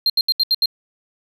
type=tone bursts; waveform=triangle; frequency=4186 Hz; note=C8; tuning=in tune; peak=-12 dBFS; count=6; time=0.06-0.658 s; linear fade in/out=2 ms; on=38 ms; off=74 ms; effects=none